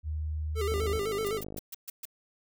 sine tone, 77.1 Hz, D#2, 15 cents flat, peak -30 dBFS, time 0.03-1.01 s, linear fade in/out 50 ms
square tone with vibrato, 420 Hz, G#4, 19 cents sharp, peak -30 dBFS, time 0.55-1.42 s, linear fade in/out 50 ms, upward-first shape square, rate 7.9 Hz, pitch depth 86 cents each way
click train, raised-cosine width 2 ms, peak -27 dBFS, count 45, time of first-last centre 0.72-1.583 s, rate 51 Hz
blue noise bursts, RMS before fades -39 dBFS, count 6, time 1.26-2.054 s, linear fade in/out 5 ms, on 24 ms, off 130 ms
effects none

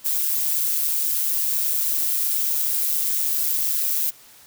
violet noise with amplitude modulation, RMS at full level -20 dBFS, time 0.04-4.11 s, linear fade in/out 20 ms, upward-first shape sine, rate 150 Hz, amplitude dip 50%, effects white hiss -49 dBFS RMS until 4.46 s

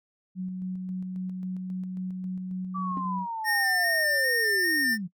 sine tone with tremolo, 184.8 Hz, F#3, 2 cents flat, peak -29 dBFS, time 0.35-3.27 s, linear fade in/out 50 ms, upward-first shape square, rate 3.7 Hz, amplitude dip 25%
sine linear sweep, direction down, 1167 to 168.3 Hz, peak -30 dBFS, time 2.74-5.08 s, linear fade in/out 20 ms
triangle tone with exponential decay, 265.7 Hz, C4, 27 cents sharp, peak -28 dBFS, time 2.97-3.06 s, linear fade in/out 1 ms, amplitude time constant 18 ms
square tone with vibrato, 1818 Hz, A#6, 44 cents flat, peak -24 dBFS, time 3.44-4.98 s, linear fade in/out 50 ms, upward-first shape square, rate 2.5 Hz, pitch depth 18 cents each way
effects noise-tail reverb RT60 0.1 s tail -22 dB re dry

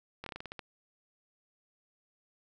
slowing click train, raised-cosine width 0.3 ms, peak -25 dBFS, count 9, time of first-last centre 0.24-0.593 s, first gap 23 ms, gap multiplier 1.18, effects none

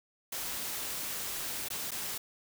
white noise with dropouts, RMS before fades -37 dBFS, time 0.32-2.18 s, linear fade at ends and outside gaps 5 ms, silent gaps 1.686-1.702 / 1.908-1.916 s, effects none

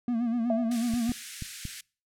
triangle tone with vibrato, 234.8 Hz, A#3, 13 cents sharp, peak -23 dBFS, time 0.08-1.12 s, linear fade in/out 2 ms, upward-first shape sine, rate 8.1 Hz, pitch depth 77 cents each way
sine tone with exponential decay, 664 Hz, E5, 12 cents sharp, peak -23 dBFS, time 0.5-0.92 s, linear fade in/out 2 ms, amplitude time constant 90 ms
white high-pass noise, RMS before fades -39 dBFS, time 0.71-1.81 s, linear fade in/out 5 ms, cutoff 1500 Hz, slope 48 dB/octave
clicks, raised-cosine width 5 ms, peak -23 dBFS, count 4, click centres 0.938 / 1.094 / 1.423 / 1.653 s
effects noise-tail reverb RT60 0.4 s tail -26 dB re dry + low-pass 10000 Hz 12 dB/octave

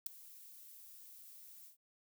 violet noise with ADSR envelope, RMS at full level -33 dBFS, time 0.06-1.77 s, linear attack 6 ms, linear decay 4 ms, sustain -23 dB, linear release 110 ms, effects none

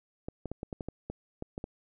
clicks, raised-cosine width 2 ms, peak -23 dBFS, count 11, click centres 0.285 / 0.457 / 0.516 / 0.631 / 0.728 / 0.808 / 0.886 / 1.1 / 1.424 / 1.579 / 1.641 s, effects none

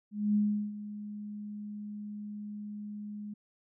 sine tone with ADSR envelope, 208.3 Hz, G#3, 5 cents sharp, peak -23 dBFS, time 0.11-3.34 s, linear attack 240 ms, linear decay 370 ms, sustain -15 dB, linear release 8 ms, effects none

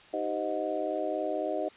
harmonic tone with a mistuned harmonic, 103.83 Hz, G#2, in tune, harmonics 3 / 4 / 5 / 6 / 7, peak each -36 / -36 / -37 / -32 / -37 dBFS, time 0.13-1.69 s, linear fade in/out 10 ms, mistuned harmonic 4, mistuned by -110 cents, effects white hiss -54 dBFS RMS until 1.76 s + resampled to 8000 Hz

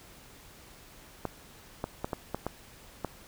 clicks, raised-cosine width 1 ms, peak -17 dBFS, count 7, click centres 1.253 / 1.841 / 2.045 / 2.132 / 2.346 / 2.466 / 3.047 s, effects pink hiss -53 dBFS RMS until 3.27 s

